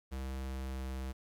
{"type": "tone with pitch glide", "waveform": "square", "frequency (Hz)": [66, 65.54], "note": ["C2", "C2"], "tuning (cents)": [16, 4], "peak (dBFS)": -38, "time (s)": [0.11, 1.13], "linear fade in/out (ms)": 20, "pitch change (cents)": -12, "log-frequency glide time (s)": [0.42, 0.84], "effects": ["11-bit"]}